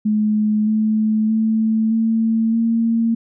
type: tone with pitch steps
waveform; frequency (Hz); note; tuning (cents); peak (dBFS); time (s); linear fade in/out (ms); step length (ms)
sine; 212.9 / 216.7 / 220.7 / 224.6 / 228.7; G#3 / A3 / A3 / A3 / A#3; +43 / -26 / +5 / +36 / -33; -14; 0.05-3.15; 10; 620
effects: none